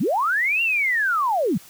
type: linear two-way sweep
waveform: sine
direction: up then down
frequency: 138.59 to 2794 to 138.59 Hz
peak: -18 dBFS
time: 0-1.58 s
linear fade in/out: 10 ms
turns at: 0.62 s
effects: white hiss -47 dBFS RMS until 1.69 s